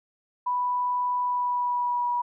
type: tone with pitch glide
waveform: sine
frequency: 987.8 to 969.7 Hz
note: B5 to B5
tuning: 0 to -32 cents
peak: -23 dBFS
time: 0.46-2.22 s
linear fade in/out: 10 ms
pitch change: -32 cents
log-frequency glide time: 1.21-2.09 s
effects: none